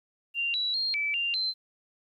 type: tone with pitch steps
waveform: sine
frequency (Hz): 2778 / 3922 / 4217 / 2311 / 2787 / 4097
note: F7 / B7 / C8 / D7 / F7 / C8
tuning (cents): -10 / -13 / +13 / -28 / -4 / -37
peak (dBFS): -26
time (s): 0.34-1.54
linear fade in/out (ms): 50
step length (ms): 200
effects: 11-bit